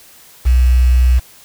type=tone with quantisation; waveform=sine; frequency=62.3 Hz; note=B1; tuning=16 cents sharp; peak=-7 dBFS; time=0.45-1.2 s; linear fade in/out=20 ms; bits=5; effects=white hiss -43 dBFS RMS until 1.44 s